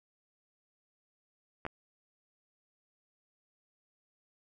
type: clicks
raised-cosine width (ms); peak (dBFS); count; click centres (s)
0.5; -22; 2; 1.652 / 1.665
effects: none

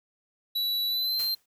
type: tone with pitch glide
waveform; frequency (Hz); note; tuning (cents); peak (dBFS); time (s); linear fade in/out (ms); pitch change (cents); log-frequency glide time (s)
square; 3936 to 4151; B7 to C8; -7 to -15; -26; 0.55-1.35; 10; +92; 0.88-1.22
type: noise with exponential decay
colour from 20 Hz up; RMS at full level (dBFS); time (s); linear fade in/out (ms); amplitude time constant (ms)
white; -36; 1.19-1.46; 5; 58
effects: none

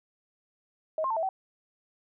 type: tone with pitch steps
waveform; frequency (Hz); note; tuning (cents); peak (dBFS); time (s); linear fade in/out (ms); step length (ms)
sine; 631 / 1061 / 893 / 651 / 764; D#5 / C6 / A5 / E5 / G5; +24 / +24 / +25 / -22 / -45; -26; 0.98-1.29; 2; 62
effects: none

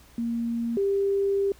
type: tone pair in turn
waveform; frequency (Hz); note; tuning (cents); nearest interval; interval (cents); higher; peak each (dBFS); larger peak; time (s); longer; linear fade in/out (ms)
sine; 233.1 / 396.1; A#3 / G4; 0 / +18; major sixth; 918; second; -25 / -21; second; 0.18-0.77 / 0.77-1.52; second; 2
effects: added 60 Hz sine -54 dBFS peak until 1.59 s + pink hiss -55 dBFS RMS until 1.59 s

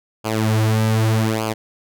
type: tone with flanger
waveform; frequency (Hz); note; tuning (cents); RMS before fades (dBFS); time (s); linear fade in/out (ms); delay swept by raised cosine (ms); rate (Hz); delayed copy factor
sawtooth; 110; A2; 0; -18; 0.24-1.54; 20; 0.52 to 6.32; 0.83; -0.8
effects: none

